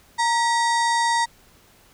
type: harmonic tone with a mistuned harmonic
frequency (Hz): 929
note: A#5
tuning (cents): -6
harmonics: 1 / 2 / 4 / 5 / 6 / 7 / 8 / 9 / 10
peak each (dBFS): -19 / -25 / -31 / -33 / -35 / -36 / -37 / -38 / -39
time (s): 0.18-1.26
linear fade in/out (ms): 20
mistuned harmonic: 2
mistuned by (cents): +66
effects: pink hiss -54 dBFS RMS until 1.93 s